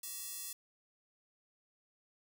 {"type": "tone with high-pass filter", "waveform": "square", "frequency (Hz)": 381.7, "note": "G4", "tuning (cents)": -46, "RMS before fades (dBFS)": -44, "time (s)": [0.03, 0.53], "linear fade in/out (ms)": 5, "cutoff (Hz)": 7600, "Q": 0.71, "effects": ["11-bit"]}